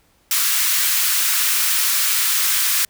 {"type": "high-pass noise", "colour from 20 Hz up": "white", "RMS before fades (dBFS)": -18, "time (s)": [0.31, 2.85], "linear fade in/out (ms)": 2, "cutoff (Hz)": 1200, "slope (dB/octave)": 24, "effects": ["pink hiss -59 dBFS RMS until 2.89 s"]}